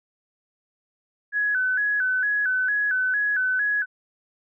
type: tone with vibrato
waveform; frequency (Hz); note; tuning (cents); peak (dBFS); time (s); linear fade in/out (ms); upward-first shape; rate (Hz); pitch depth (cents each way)
sine; 1591; G6; +25; -20; 1.32-3.86; 50; square; 2.2; 90
effects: none